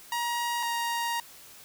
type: tone pair in turn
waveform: sawtooth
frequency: 948 / 938.2 Hz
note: A#5 / A#5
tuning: +29 / +11 cents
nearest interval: unison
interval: 18 cents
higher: first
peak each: -24 dBFS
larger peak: neither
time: 0.12-0.63 / 0.63-1.2 s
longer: second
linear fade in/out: 2 ms
effects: white hiss -50 dBFS RMS until 1.64 s